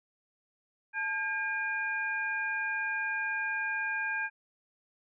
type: tone cluster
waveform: sine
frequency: 877 / 1613 / 2417 Hz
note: A5 / G6 / D7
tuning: -6 / +49 / +49 cents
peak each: -39 / -31 / -37 dBFS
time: 0.93-4.3 s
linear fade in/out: 50 ms
effects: none